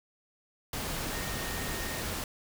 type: tone in noise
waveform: sine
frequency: 1847 Hz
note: A#6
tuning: 16 cents flat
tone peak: -43 dBFS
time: 1.13-2.01 s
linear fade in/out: 2 ms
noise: pink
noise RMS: -35 dBFS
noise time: 0.73-2.24 s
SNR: -11 dB
effects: none